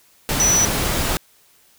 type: tone in noise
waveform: sine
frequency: 5930 Hz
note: F#8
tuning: 3 cents sharp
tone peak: -14 dBFS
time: 0.4-0.65 s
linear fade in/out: 0 ms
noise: pink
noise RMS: -21 dBFS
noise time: 0.29-1.17 s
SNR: +4 dB
effects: white hiss -55 dBFS RMS until 1.78 s